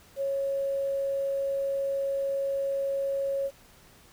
sine tone with quantisation, 550 Hz, C#5, 14 cents flat, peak -26 dBFS, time 0.16-3.51 s, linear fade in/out 50 ms, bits 9, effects pink hiss -56 dBFS RMS until 4.12 s

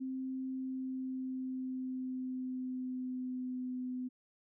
sine tone with pitch glide, 261.6 to 252.7 Hz, C4 to B3, 0 to +40 cents, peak -36 dBFS, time 0-4.09 s, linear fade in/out 20 ms, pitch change -60 cents, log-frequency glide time 0.47-3.79 s, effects none

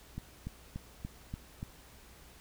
click train, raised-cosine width 5 ms, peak -26 dBFS, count 6, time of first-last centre 0.18-1.629 s, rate 3.45 Hz, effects added 60 Hz sine -59 dBFS peak until 2.4 s + pink hiss -57 dBFS RMS until 2.4 s

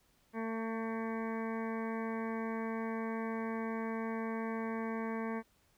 harmonic tone, 224.8 Hz, A3, 37 cents sharp, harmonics 1 / 2 / 3 / 4 / 5 / 7 / 8 / 9 / 10, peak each -37 / -41 / -47 / -46 / -46 / -50 / -52 / -53 / -53 dBFS, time 0.33-5.43 s, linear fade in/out 50 ms, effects pink hiss -71 dBFS RMS until 5.77 s

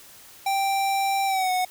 square tone with pitch glide, 784 to 735.7 Hz, G5 to F#5, 0 to -10 cents, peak -22 dBFS, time 0.46-1.65 s, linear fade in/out 5 ms, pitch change -110 cents, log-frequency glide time 1.26-1.51 s, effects white hiss -48 dBFS RMS until 1.7 s

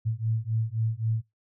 sine beating tone pair, 110 / 113.8 Hz, A2 / A#2, 0 / -41 cents, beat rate 3.8 Hz, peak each -28 dBFS, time 0.05-1.22 s, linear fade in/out 20 ms, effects noise-tail reverb RT60 0.2 s tail -24 dB re dry

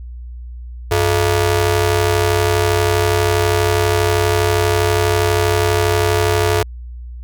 sawtooth ring-modulated tone, 261.6 Hz, C4, in tune, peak -6 dBFS, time 0.91-6.63 s, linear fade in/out 5 ms, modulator 167 Hz, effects added 60 Hz sine -28 dBFS peak until 7.23 s

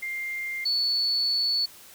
sine tone pair in turn, 2100 / 4439 Hz, C7 / C#8, +6 / +2 cents, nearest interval octave + minor second, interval 1296 cents, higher second, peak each -29 / -22 dBFS, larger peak second, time 0.02-0.65 / 0.65-1.66 s, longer second, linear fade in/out 10 ms, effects white hiss -49 dBFS RMS until 1.94 s

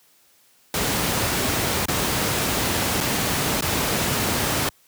pink noise with dropouts, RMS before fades -22 dBFS, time 0.74-4.69 s, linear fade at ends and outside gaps 2 ms, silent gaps 1.856-1.883 / 3.005-3.009 / 3.609-3.622 s, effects white hiss -58 dBFS RMS until 4.87 s + high-pass 80 Hz 12 dB/octave

